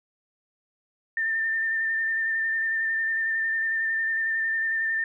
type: tone with vibrato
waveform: sine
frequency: 1798 Hz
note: A6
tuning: 37 cents sharp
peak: -23 dBFS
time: 1.17-5.04 s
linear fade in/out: 2 ms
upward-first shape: square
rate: 11 Hz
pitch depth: 15 cents each way
effects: none